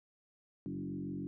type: tone with frequency modulation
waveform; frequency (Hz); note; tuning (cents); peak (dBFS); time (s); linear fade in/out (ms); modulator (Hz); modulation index
sine; 233.9; A#3; +6; -37; 0.66-1.27; 0; 46.2; 2.1
effects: none